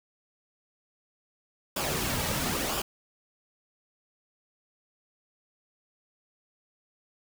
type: noise with flanger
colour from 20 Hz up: pink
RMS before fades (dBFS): -30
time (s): 1.76-2.82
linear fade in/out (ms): 5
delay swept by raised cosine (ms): 0.48 to 2.88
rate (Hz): 1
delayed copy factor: -0.5
effects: none